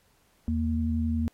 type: tone pair together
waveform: sine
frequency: 81.1 / 232.1 Hz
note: E2 / A#3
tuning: -28 / -7 cents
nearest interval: octave + tritone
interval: 1821 cents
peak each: -27 dBFS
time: 0.48-1.28 s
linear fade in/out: 0 ms
effects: pink hiss -66 dBFS RMS until 1.33 s + AAC 48 kbps